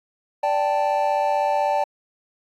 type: chord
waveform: triangle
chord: D suspended fourth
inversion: none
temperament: equal with one note detuned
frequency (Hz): 585.3 / 784 / 880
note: D5 / G5 / A5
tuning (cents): -6 / 0 / 0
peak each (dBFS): -21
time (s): 0.43-1.84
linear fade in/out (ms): 5
effects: AAC 64 kbps